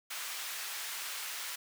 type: high-pass noise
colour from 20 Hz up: pink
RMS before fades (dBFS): -40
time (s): 0.1-1.56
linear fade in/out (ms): 10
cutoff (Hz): 1500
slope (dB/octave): 12
effects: none